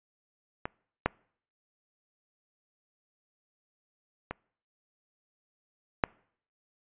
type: clicks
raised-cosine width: 0.5 ms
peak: -17 / -9 / -19 / -7 dBFS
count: 4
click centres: 0.655 / 1.06 / 4.31 / 6.038 s
effects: noise-tail reverb RT60 0.6 s tail -26 dB re dry + resampled to 8000 Hz